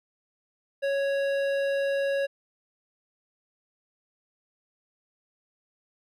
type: tone with hard clipping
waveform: sine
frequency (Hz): 554.4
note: C#5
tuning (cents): 0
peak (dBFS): -26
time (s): 0.82-2.27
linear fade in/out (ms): 20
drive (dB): 12
effects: none